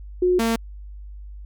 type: tone pair in turn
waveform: sine / sawtooth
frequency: 361.9 / 228 Hz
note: F#4 / A#3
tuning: -38 / -38 cents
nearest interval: minor sixth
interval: 800 cents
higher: first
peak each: -15 dBFS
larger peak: neither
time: 0.22-0.39 / 0.39-0.56 s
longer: neither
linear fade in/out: 5 ms
effects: added 50 Hz sine -35 dBFS peak until 1.45 s